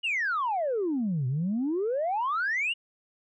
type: exponential two-way sweep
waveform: sine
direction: down then up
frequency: 2960 to 122.5 to 2937 Hz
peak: -24 dBFS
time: 0.03-2.74 s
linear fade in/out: 20 ms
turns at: 1.27 s
effects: tanh soft clip ceiling -22 dBFS